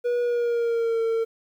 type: tone with pitch glide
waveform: triangle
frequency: 483.8 to 454 Hz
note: B4 to A#4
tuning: -36 to -46 cents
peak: -19 dBFS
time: 0.04-1.25 s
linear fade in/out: 20 ms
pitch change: -110 cents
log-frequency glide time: 0.21-1.02 s
effects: 10-bit